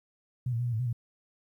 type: tone with pitch steps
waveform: sine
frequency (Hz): 125.3 / 115.8 / 122.3 / 120.7 / 109.8 / 126 / 117.8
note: B2 / A#2 / B2 / B2 / A2 / B2 / A#2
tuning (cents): +25 / -11 / -16 / -39 / -3 / +35 / +19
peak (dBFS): -27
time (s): 0.46-0.929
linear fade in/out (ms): 5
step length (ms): 67
effects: 11-bit